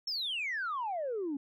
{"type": "exponential sweep", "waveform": "sine", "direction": "down", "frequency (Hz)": [5510, 268.5], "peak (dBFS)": -31, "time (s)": [0.07, 1.37], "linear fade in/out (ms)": 5, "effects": ["tanh soft clip ceiling -29 dBFS"]}